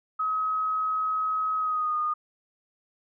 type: tone with pitch glide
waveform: sine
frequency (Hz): 1273 to 1226.8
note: D#6 to D#6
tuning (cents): +39 to -25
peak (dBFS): -24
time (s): 0.19-2.14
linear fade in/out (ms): 10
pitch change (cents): -64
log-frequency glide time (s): 1.57-1.97
effects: none